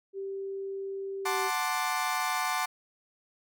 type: tone with pitch glide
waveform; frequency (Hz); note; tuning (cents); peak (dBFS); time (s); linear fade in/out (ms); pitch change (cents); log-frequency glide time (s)
sine; 390.5 to 384.7; G4 to G4; -7 to -33; -33; 0.13-1.51; 50; -26; 1.23-1.37
type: chord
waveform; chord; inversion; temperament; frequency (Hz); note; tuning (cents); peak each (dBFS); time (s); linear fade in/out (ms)
30% pulse; D dominant seventh; first; equal; 740 / 880 / 1046.5 / 1174.7; F#5 / A5 / C6 / D6; 0 / 0 / 0 / 0; -31; 1.25-2.66; 10
effects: none